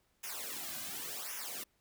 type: noise with flanger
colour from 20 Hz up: white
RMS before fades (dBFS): -42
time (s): 0.23-1.64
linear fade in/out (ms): 10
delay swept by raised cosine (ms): 0.23 to 2.23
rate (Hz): 0.9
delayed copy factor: -0.9
effects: pink hiss -75 dBFS RMS until 1.8 s